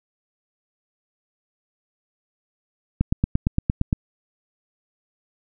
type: click train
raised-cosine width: 5 ms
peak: -6 dBFS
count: 9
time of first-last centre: 3.01-3.928 s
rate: 8.71 Hz
effects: none